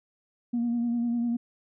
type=tone with vibrato; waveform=sine; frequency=236.8 Hz; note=A#3; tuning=27 cents sharp; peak=-23 dBFS; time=0.53-1.37 s; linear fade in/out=10 ms; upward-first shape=sine; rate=10 Hz; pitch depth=30 cents each way; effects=tanh soft clip ceiling -21 dBFS